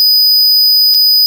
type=tone with dropouts; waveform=square; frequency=4978 Hz; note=D#8; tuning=in tune; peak=-6 dBFS; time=0-1.26 s; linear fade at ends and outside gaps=0 ms; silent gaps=0.941-0.946 s; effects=none

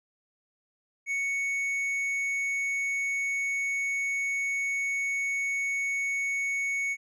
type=tone with tanh clipping; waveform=triangle; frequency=2220 Hz; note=C#7; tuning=2 cents sharp; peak=-28 dBFS; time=1.06-6.97 s; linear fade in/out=50 ms; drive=10 dB; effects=none

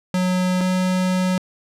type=tone pair in turn; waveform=square; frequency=183.1 / 184.37 Hz; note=F#3 / F#3; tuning=-18 / -6 cents; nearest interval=unison; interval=12 cents; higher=second; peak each=-18 dBFS; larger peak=neither; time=0.14-0.61 / 0.61-1.38 s; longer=second; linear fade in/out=2 ms; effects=low-pass 10000 Hz 12 dB/octave

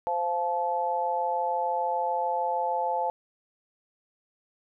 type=harmonic tone; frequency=173.4 Hz; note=F3; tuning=12 cents flat; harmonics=3 / 4 / 5; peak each=-31 / -31 / -27 dBFS; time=0.07-3.1 s; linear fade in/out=0 ms; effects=none

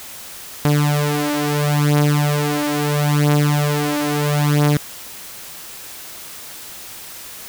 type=beating tone pair; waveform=sawtooth; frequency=146.83 / 147.58 Hz; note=D3 / D3; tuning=0 / +9 cents; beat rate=0.75 Hz; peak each=-14 dBFS; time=0.65-4.77 s; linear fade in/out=0 ms; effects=white hiss -35 dBFS RMS until 7.48 s

